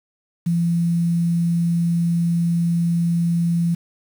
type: tone with quantisation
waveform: sine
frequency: 170 Hz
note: F3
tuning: 46 cents flat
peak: -16 dBFS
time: 0.46-3.75 s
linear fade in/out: 10 ms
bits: 7
effects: none